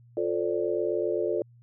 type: chord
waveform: sine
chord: D minor seventh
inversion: first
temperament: just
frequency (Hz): 352.4 / 440.5 / 528.6 / 587.3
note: F4 / A4 / C5 / D5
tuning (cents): +16 / +2 / +18 / 0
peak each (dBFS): -29 / -29 / -34 / -31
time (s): 0.17-1.42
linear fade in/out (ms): 2
effects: added 119 Hz sine -52 dBFS peak until 1.62 s